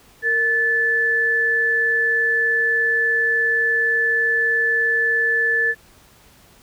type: tone pair together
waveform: sine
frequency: 461.7 / 1743 Hz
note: A#4 / A6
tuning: -17 / -17 cents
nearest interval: octave + major seventh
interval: 2300 cents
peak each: -26 / -16 dBFS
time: 0.22-5.75 s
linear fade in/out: 50 ms
effects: pink hiss -51 dBFS RMS until 6.62 s